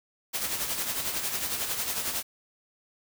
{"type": "noise with tremolo", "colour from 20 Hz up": "white", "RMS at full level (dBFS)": -29, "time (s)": [0.33, 2.23], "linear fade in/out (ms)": 20, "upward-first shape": "sine", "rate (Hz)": 11, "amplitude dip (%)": 50, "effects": []}